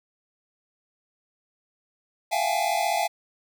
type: tone cluster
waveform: square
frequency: 671 / 707 / 793 / 847 Hz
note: E5 / F5 / G5 / G#5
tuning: +31 / +21 / +20 / +34 cents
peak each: -29 dBFS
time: 2.31-3.08 s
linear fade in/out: 20 ms
effects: none